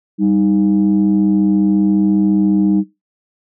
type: tone pair together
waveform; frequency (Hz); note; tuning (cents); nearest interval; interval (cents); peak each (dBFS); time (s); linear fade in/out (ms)
sine; 196.6 / 311.1; G3 / D#4; +5 / 0; minor sixth; 795; -12 / -13; 0.18-2.84; 50
effects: noise-tail reverb RT60 0.2 s tail -17 dB re dry + tanh soft clip ceiling -5 dBFS